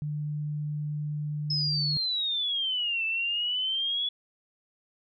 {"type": "tone", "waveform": "sine", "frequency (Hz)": 149.2, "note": "D3", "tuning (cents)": 28, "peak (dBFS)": -29, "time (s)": [0.02, 1.97], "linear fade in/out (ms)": 0}
{"type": "exponential two-way sweep", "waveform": "sine", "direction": "down then up", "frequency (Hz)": [5200, 2637, 3411], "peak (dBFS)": -26, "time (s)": [1.5, 4.09], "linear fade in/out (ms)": 5, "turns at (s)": 3.05}
{"effects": []}